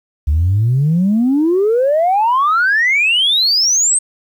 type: exponential sweep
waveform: sine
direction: up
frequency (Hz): 70.2 to 8480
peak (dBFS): -9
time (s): 0.27-3.99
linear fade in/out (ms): 10
effects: tanh soft clip ceiling -7 dBFS + 8-bit